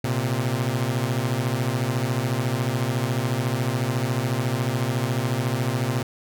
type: beating tone pair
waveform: sawtooth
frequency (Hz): 116.5 / 130.5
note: A#2 / C3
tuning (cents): -1 / -4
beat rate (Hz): 14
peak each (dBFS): -21 / -21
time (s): 0.04-6.03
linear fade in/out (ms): 5
effects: none